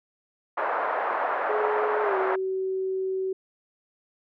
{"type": "band-pass noise", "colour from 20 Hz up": "pink", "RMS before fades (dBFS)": -27, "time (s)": [0.57, 2.36], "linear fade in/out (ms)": 10, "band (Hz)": [550, 1500], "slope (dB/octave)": 24}
{"type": "tone with pitch glide", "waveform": "sine", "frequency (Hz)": [423, 379], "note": ["G#4", "F#4"], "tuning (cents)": [32, 42], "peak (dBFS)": -25, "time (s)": [1.49, 3.33], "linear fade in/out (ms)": 5, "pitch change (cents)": -190, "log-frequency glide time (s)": [2.03, 2.16]}
{"effects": []}